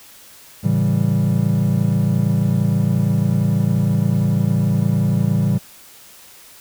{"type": "chord", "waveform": "triangle", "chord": "A dominant seventh", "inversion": "none", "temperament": "equal", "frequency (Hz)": [110, 138.59, 164.81, 196], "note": ["A2", "C#3", "E3", "G3"], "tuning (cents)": [0, 0, 0, 0], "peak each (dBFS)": -18, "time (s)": [0.63, 5.59], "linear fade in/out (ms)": 20, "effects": ["white hiss -44 dBFS RMS until 6.6 s"]}